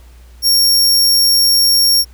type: tone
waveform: sawtooth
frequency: 5530 Hz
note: F8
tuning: 18 cents flat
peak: -6 dBFS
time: 0.42-2.05 s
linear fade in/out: 50 ms
effects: added 60 Hz sine -37 dBFS peak until 2.13 s + pink hiss -50 dBFS RMS until 2.13 s